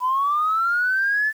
sine linear sweep, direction up, 987 to 1760 Hz, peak -17 dBFS, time 0-1.33 s, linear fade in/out 50 ms, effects tanh soft clip ceiling -13 dBFS + 8-bit

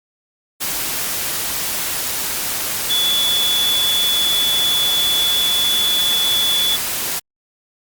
sine tone in noise, 3439 Hz, A7, 40 cents flat, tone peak -15 dBFS, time 2.89-6.77 s, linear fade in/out 20 ms, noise white, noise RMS -22 dBFS, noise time 0.6-7.2 s, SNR +4 dB, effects Opus 48 kbps

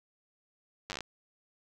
slowing click train, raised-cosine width 0.2 ms, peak -20 dBFS, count 9, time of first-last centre 0.9-1.007 s, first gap 9 ms, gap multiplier 1.11, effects none

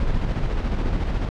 brown noise with tremolo, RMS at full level -21 dBFS, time 0-1.29 s, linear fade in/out 2 ms, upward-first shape square, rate 14 Hz, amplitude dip 35%, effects low-pass 4000 Hz 12 dB/octave

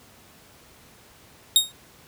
sawtooth tone with exponential decay, 3729 Hz, A#7, in tune, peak -7 dBFS, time 1.56-1.72 s, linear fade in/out 1 ms, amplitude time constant 34 ms, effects pink hiss -52 dBFS RMS until 2.07 s + high-pass 60 Hz 12 dB/octave

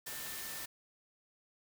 sine tone in noise, 1787 Hz, A6, 26 cents sharp, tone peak -51 dBFS, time 0.06-0.66 s, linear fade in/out 10 ms, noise white, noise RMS -43 dBFS, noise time 0.06-0.66 s, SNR -11 dB, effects none

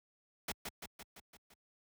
pink noise with echo, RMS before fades -38 dBFS, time 0.48-0.52 s, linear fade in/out 5 ms, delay 170 ms, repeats 6, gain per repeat -4 dB, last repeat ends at 1.54 s, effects high-pass 60 Hz 12 dB/octave

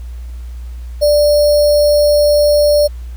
sine tone with sample-and-hold, 589 Hz, D5, 5 cents sharp, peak -7 dBFS, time 1.01-2.88 s, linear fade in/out 20 ms, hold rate 4900 Hz, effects added 60 Hz sine -24 dBFS peak until 3.16 s + pink hiss -48 dBFS RMS until 3.16 s

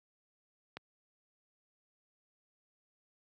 click, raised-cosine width 0.3 ms, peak -26 dBFS, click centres 0.77 s, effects high-pass 100 Hz 12 dB/octave

